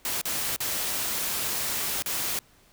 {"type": "noise with dropouts", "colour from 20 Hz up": "white", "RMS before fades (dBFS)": -29, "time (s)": [0.05, 2.39], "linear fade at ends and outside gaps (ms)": 1, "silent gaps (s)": [[0.214, 0.254], [0.562, 0.604], [2.023, 2.06]], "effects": ["pink hiss -59 dBFS RMS until 2.72 s"]}